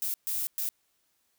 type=noise bursts at uneven times; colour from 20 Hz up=violet; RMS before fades=-31 dBFS; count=3; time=0.02-0.14 / 0.27-0.47 / 0.58-0.69 s; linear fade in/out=0 ms; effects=white hiss -73 dBFS RMS until 1.38 s